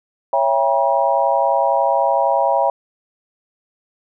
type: chord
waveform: sine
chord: C# diminished seventh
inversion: none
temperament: just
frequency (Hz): 554.4 / 665.2 / 798.3 / 957.9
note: C#5 / E5 / G5 / Bb5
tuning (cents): 0 / +16 / +31 / +47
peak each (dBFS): -19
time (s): 0.33-2.7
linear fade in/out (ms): 2
effects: none